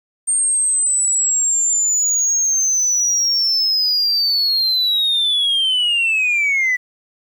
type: linear sweep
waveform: sine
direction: down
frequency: 8700 to 1958 Hz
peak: -12 dBFS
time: 0.27-6.77 s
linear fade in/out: 20 ms
effects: tanh soft clip ceiling -12 dBFS + 8-bit